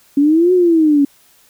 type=exponential two-way sweep; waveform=sine; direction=up then down; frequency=277.2 to 370.3 to 277.2 Hz; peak=-8 dBFS; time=0.17-1.05 s; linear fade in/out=5 ms; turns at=0.53 s; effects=white hiss -51 dBFS RMS until 1.49 s